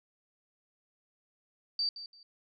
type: tone with echo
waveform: sine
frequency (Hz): 4635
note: D8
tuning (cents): -24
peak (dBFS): -28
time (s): 1.79-1.89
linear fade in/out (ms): 2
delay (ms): 170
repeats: 2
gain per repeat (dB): -13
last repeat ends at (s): 2.23
effects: none